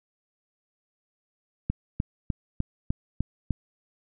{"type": "click train", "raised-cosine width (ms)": 5, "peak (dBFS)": -13, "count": 7, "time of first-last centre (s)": [1.7, 3.507], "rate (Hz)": 3.32, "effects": []}